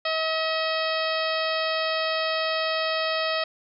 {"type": "harmonic tone", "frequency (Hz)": 639, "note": "D#5", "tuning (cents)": 46, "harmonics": [1, 2, 3, 4, 5, 6, 7, 8], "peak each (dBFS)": [-27, -30, -32, -33, -34, -35, -35, -36], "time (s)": [0.05, 3.44], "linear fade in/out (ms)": 5, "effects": []}